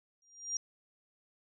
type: tone with exponential growth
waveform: sine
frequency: 5700 Hz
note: F8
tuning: 34 cents sharp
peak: -29 dBFS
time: 0.22-0.57 s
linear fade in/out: 2 ms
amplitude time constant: 75 ms
effects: none